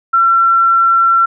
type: tone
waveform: sine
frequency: 1355 Hz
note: E6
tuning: 47 cents sharp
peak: -7 dBFS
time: 0.13-1.26 s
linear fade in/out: 10 ms
effects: none